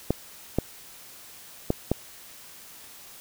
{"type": "clicks", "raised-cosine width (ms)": 2, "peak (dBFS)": -8, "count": 4, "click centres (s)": [0.106, 0.586, 1.704, 1.916], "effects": ["white hiss -47 dBFS RMS until 3.2 s"]}